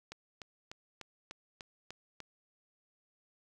click train, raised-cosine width 0.2 ms, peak -27 dBFS, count 8, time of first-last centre 0.12-2.203 s, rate 3.36 Hz, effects 10-bit

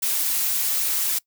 blue noise with flanger, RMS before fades -23 dBFS, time 0.02-1.19 s, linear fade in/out 10 ms, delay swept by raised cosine 1.5 to 7.1 ms, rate 3.7 Hz, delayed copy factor -0.7, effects noise-tail reverb RT60 0.1 s tail -23 dB re dry

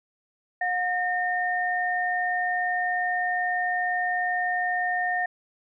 sine tone pair together, 722 / 1825.6 Hz, F#5 / A#6, -43 / -37 cents, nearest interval octave + major third, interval 1606 cents, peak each -26 dBFS, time 0.61-5.26 s, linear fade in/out 5 ms, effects none

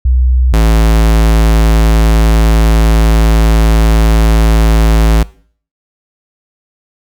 sine / square tone pair in turn, 62.8 / 54.94 Hz, B1 / A1, +30 / -2 cents, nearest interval major second, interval 232 cents, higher first, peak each -6 dBFS, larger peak neither, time 0.05-0.53 / 0.53-5.23 s, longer second, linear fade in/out 5 ms, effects noise-tail reverb RT60 0.5 s tail -21 dB re dry

